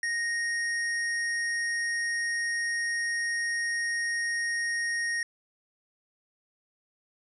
square tone, 1864.7 Hz, A#6, in tune, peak -28 dBFS, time 0.03-5.23 s, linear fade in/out 2 ms, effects resampled to 24000 Hz

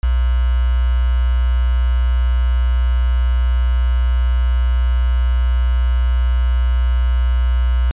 sine tone with quantisation, 61.5 Hz, B1, 7 cents flat, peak -12 dBFS, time 0.03-7.91 s, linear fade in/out 0 ms, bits 5, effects resampled to 8000 Hz

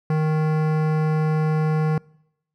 sine tone with hard clipping, 155.56 Hz, D#3, in tune, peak -20 dBFS, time 0.1-1.98 s, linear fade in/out 2 ms, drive 17 dB, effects noise-tail reverb RT60 0.8 s tail -25 dB re dry

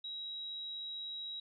sine tone, 3849 Hz, B7, 45 cents flat, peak -40 dBFS, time 0.04-1.4 s, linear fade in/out 5 ms, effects none

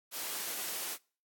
white high-pass noise, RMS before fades -38 dBFS, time 0.11-0.98 s, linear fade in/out 50 ms, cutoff 260 Hz, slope 12 dB/octave, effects noise-tail reverb RT60 0.4 s tail -25 dB re dry + AAC 64 kbps

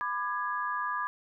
sine chord, G# diminished, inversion first, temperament just, 996.7 / 1196.1 / 1661.2 Hz, B5 / D6 / G#6, +16 / +31 / 0 cents, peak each -34 / -33 / -35 dBFS, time 0.01-1.07 s, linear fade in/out 0 ms, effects none

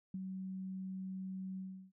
sine tone with ADSR envelope, 188.8 Hz, F#3, 35 cents sharp, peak -37 dBFS, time 0.14-1.92 s, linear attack 4 ms, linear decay 33 ms, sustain -3 dB, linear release 340 ms, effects none

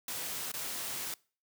white noise with dropouts, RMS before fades -38 dBFS, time 0.08-1.14 s, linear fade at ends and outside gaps 2 ms, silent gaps 0.518-0.538 s, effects noise-tail reverb RT60 0.4 s tail -24 dB re dry + high-pass 100 Hz 12 dB/octave

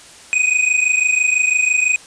square tone pair together, 2489 / 2515 Hz, D#7 / D#7, 0 / +18 cents, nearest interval unison, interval 18 cents, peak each -16 / -18 dBFS, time 0.33-1.96 s, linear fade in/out 0 ms, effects white hiss -41 dBFS RMS until 2.06 s + resampled to 22050 Hz

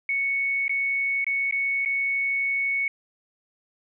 sine tone with dropouts, 2217 Hz, C#7, in tune, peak -22 dBFS, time 0.09-2.88 s, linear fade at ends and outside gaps 2 ms, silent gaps 0.681-0.694 / 1.244-1.266 / 1.511-1.524 / 1.85-1.858 s, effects none

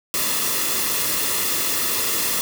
white noise with comb filter, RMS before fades -22 dBFS, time 0.14-2.41 s, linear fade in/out 0 ms, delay 1.3 ms, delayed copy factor -0.55, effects none

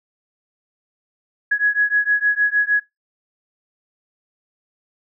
sine beating tone pair, 1671 / 1677.5 Hz, G#6 / G#6, +10 / +17 cents, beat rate 6.5 Hz, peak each -18 dBFS, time 1.51-2.8 s, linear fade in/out 10 ms, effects noise-tail reverb RT60 0.2 s tail -24 dB re dry

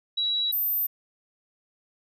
sine tone pair in turn, 3897 / 13827 Hz, B7 / A9, -24 / -31 cents, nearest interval octave + minor seventh, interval 2193 cents, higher second, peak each -23 dBFS, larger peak neither, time 0.17-0.52 / 0.52-0.87 s, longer neither, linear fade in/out 10 ms, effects none

